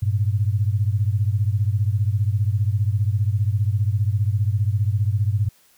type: beating tone pair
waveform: sine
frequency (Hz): 99.2 / 114.2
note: G2 / A#2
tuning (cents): +21 / -35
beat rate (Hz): 15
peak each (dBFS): -19 / -22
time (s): 0.02-5.49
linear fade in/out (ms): 10
effects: white hiss -57 dBFS RMS until 5.77 s